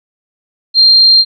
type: tone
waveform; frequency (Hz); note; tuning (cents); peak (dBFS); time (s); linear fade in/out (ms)
sine; 4186; C8; 0; -3; 0.74-1.25; 50
effects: none